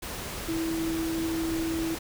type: tone in noise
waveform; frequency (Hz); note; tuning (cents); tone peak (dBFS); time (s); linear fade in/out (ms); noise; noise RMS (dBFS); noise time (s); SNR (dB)
sine; 326.5; E4; -17; -27; 0.48-1.95; 10; pink; -36; 0.02-1.99; +6
effects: none